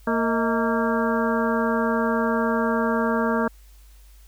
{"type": "harmonic tone with a mistuned harmonic", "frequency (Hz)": 230, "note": "A#3", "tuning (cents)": -23, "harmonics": [1, 2, 3, 4, 5, 6, 7], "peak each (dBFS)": [-23, -26, -28, -29, -30, -31, -31], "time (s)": [0.07, 3.48], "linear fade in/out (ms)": 5, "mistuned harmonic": 3, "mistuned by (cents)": -140, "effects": ["added 50 Hz sine -46 dBFS peak until 4.27 s", "white hiss -58 dBFS RMS until 4.27 s"]}